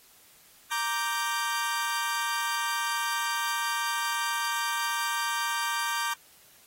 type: chord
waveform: sawtooth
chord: G minor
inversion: first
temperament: equal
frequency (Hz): 932.3 / 1174.7 / 1568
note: Bb5 / D6 / G6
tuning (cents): 0 / 0 / 0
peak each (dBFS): -28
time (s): 0.71-6.14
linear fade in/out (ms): 10
effects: white hiss -57 dBFS RMS until 6.66 s + AAC 48 kbps